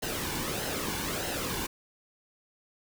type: noise with flanger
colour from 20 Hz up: pink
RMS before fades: -33 dBFS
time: 0.02-1.67 s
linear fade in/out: 10 ms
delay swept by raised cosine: 0.85 to 1.59 ms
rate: 1.6 Hz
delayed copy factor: -0.55
effects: none